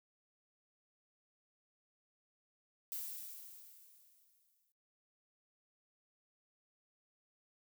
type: noise with exponential decay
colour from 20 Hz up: violet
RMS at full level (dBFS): -41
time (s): 2.92-4.72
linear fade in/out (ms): 0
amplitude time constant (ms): 390
effects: noise-tail reverb RT60 0.3 s tail -21 dB re dry